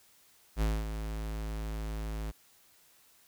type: tone with ADSR envelope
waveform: square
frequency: 53.7 Hz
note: A1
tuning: 41 cents flat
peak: -26 dBFS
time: 0.56-2.32 s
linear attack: 55 ms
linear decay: 230 ms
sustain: -9 dB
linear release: 22 ms
effects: white hiss -63 dBFS RMS until 3.27 s